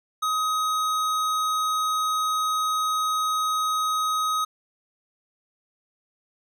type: tone with tanh clipping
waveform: sine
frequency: 1260 Hz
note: D#6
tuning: 21 cents sharp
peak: -24 dBFS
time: 0.22-4.45 s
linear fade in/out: 10 ms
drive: 18 dB
effects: none